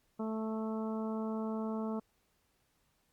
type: harmonic tone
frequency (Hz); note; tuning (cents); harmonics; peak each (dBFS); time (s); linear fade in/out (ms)
219.9; A3; -1; 1 / 2 / 3 / 4 / 5 / 6; -35 / -41 / -45 / -47 / -49 / -51; 0.19-2; 10
effects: pink hiss -75 dBFS RMS until 3.12 s + Opus 48 kbps